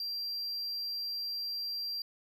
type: tone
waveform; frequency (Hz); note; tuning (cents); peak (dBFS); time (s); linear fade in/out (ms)
triangle; 4730; D8; +12; -33; 0-2.02; 2
effects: none

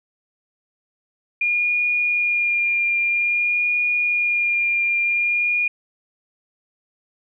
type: tone with vibrato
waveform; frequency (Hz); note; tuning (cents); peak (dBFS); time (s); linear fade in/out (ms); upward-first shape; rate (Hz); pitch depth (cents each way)
sine; 2418; D7; +50; -17; 1.41-5.68; 5; sine; 0.51; 15
effects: none

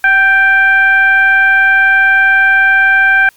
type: tone with frequency modulation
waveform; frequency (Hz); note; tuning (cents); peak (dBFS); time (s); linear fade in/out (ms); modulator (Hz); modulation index
sine; 1568; G6; 0; -5; 0.04-3.29; 2; 799; 0.59
effects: white hiss -48 dBFS RMS until 3.36 s + MP3 96 kbps

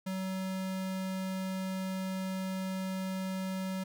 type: tone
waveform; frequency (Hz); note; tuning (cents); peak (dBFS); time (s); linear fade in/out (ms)
square; 188.9; F#3; +36; -34; 0.06-3.84; 10
effects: none

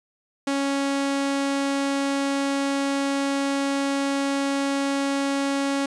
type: tone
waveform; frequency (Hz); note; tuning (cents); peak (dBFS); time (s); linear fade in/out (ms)
sawtooth; 277.2; C#4; 0; -18; 0.47-5.86; 5
effects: resampled to 22050 Hz

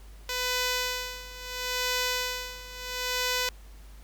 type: tone with tremolo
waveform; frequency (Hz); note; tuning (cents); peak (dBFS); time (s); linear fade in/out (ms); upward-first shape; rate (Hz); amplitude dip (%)
5% pulse; 500; B4; +21; -14; 0.29-3.49; 2; sine; 0.74; 85
effects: added 50 Hz sine -45 dBFS peak until 4.03 s + pink hiss -57 dBFS RMS until 4.03 s

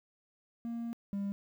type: tone pair in turn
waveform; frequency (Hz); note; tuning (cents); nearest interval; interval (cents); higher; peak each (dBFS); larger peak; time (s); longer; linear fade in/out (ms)
triangle; 233.1 / 199.7; A#3 / G3; 0 / +32; minor third; 268; first; -33 / -30; second; 0.65-0.93 / 1.13-1.32; first; 0
effects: tanh soft clip ceiling -26 dBFS + 11-bit

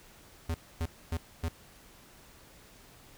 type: tone bursts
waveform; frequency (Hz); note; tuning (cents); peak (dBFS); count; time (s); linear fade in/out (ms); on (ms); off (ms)
square; 82.41; E2; 0; -30; 4; 0.49-1.486; 5; 54; 260
effects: pink hiss -56 dBFS RMS until 3.17 s

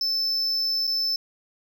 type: tone with dropouts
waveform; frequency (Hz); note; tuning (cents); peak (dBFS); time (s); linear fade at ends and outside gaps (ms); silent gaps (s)
triangle; 5274; E8; 0; -21; 0.01-1.16; 2; 0.87-0.875
effects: none

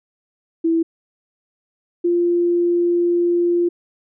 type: tone pair in turn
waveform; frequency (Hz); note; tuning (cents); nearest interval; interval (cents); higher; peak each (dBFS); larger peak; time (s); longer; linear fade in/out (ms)
sine; 329.6 / 347.2; E4 / F4; 0 / -10; minor second; 90; second; -14 / -14; neither; 0.64-0.83 / 2.04-3.69; second; 10
effects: none

